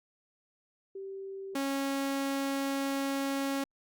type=tone pair in turn; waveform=sine / sawtooth; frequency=388.5 / 274.7 Hz; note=G4 / C#4; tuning=-16 / -16 cents; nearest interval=tritone; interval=600 cents; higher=first; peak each=-38 / -26 dBFS; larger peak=second; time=0.95-1.55 / 1.55-3.64 s; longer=second; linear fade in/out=5 ms; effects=Opus 48 kbps